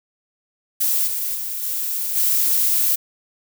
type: noise with level steps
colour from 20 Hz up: violet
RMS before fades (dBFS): -19 / -24 / -27 / -24 / -18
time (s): 0.8-2.96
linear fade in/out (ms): 10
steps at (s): 1.06 / 1.34 / 1.62 / 2.15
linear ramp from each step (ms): 20
effects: none